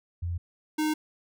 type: tone pair in turn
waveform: sine / square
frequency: 86.4 / 307.9 Hz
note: F2 / D#4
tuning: -18 / -18 cents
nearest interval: octave + minor seventh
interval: 2200 cents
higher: second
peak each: -28 / -25 dBFS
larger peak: second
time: 0.22-0.38 / 0.78-0.94 s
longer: neither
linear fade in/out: 10 ms
effects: none